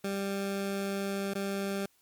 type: tone with dropouts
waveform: 20% pulse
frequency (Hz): 197.3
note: G3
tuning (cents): +11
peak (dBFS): -26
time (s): 0.04-1.86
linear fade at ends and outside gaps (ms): 5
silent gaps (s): 1.337-1.352
effects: white hiss -68 dBFS RMS until 2.01 s + MP3 96 kbps